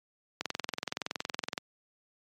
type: click train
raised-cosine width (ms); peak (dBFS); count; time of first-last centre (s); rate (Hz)
0.2; -14; 26; 0.41-1.578; 21.4
effects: high-pass 150 Hz 12 dB/octave + MP3 96 kbps